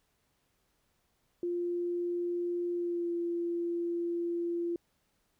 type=tone with pitch glide; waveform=sine; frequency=349.2 to 343 Hz; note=F4 to F4; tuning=0 to -31 cents; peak=-30 dBFS; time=1.43-4.76 s; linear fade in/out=2 ms; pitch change=-31 cents; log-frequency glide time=2.73-3.12 s; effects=pink hiss -75 dBFS RMS until 5.39 s